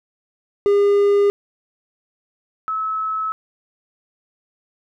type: tone pair in turn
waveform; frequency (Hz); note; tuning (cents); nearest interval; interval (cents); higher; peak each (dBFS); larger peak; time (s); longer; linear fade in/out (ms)
triangle / sine; 405 / 1296.2; G#4 / E6; -43 / -30; octave + minor sixth; 2013; second; -10 / -20; first; 0.66-1.3 / 2.68-3.32; neither; 0
effects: none